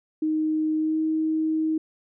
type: tone with pitch glide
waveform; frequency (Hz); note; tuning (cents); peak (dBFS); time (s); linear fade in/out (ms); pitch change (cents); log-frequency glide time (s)
sine; 311.6 to 315.6; D#4 to D#4; +3 to +25; -21; 0.22-1.78; 5; +22; 0.77-0.99
effects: none